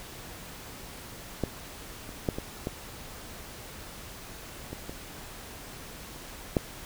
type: clicks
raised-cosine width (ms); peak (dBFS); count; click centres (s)
2; -13 / -27 / -12 / -19 / -17 / -23 / -24 / -9; 8; 1.437 / 2.092 / 2.288 / 2.385 / 2.671 / 4.73 / 4.895 / 6.568
effects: pink hiss -44 dBFS RMS until 6.85 s